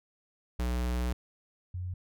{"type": "tone pair in turn", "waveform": ["square", "sine"], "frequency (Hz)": [61, 90.48], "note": ["B1", "F#2"], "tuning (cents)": [-21, -38], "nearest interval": "perfect fifth", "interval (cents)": 683, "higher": "second", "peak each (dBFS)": [-29, -33], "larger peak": "first", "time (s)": [[0.59, 1.13], [1.74, 1.94]], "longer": "first", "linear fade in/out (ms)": 5, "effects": []}